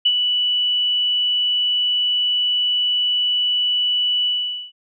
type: tone with ADSR envelope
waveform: sine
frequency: 2960 Hz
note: F#7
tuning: in tune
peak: -11 dBFS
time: 0.05-4.72 s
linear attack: 10 ms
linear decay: 56 ms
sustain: -5 dB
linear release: 460 ms
effects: none